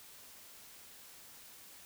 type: silence
effects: white hiss -55 dBFS RMS until 1.85 s